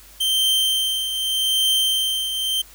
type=tone with tremolo; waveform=45% pulse; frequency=3129 Hz; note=G7; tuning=4 cents flat; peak=-15 dBFS; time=0.2-2.62 s; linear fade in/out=10 ms; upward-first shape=triangle; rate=0.83 Hz; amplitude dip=60%; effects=added 50 Hz sine -49 dBFS peak until 2.74 s + white hiss -47 dBFS RMS until 2.74 s